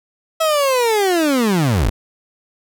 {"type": "linear sweep", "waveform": "30% pulse", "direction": "down", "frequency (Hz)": [654, 38.82], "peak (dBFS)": -11, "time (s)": [0.4, 1.9], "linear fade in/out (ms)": 10, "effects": []}